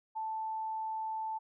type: tone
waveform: sine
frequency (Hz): 880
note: A5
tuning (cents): 0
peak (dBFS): -34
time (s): 0.15-1.39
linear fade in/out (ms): 20
effects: none